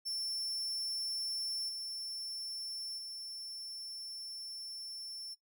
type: tone with level steps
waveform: 40% pulse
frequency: 5390 Hz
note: E8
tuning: 38 cents sharp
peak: -35 / -39 / -42 dBFS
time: 0.05-5.35 s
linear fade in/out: 20 ms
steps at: 1.68 / 2.97 s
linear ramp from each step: 20 ms
effects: noise-tail reverb RT60 0.1 s tail -18 dB re dry